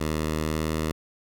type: tone with pitch glide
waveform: 10% pulse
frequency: 77.78 to 78.64 Hz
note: D#2 to D#2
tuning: 0 to +19 cents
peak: -17 dBFS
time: 0-0.92 s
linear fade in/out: 10 ms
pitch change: +19 cents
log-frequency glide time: 0.45-0.63 s
effects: none